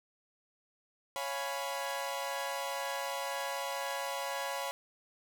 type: chord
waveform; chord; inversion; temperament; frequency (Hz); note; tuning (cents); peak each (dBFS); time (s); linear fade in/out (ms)
sawtooth; C# dominant seventh; none; equal; 554.4 / 698.5 / 830.6 / 987.8; C#5 / E#5 / G#5 / B5; 0 / 0 / 0 / 0; -35 / -39 / -38 / -36; 1.16-4.71; 0
effects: none